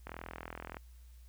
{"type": "click train", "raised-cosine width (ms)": 0.5, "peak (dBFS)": -27, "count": 30, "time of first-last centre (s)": [0.07, 0.769], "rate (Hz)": 41.5, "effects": ["added 60 Hz sine -52 dBFS peak until 1.28 s", "white hiss -69 dBFS RMS until 1.28 s"]}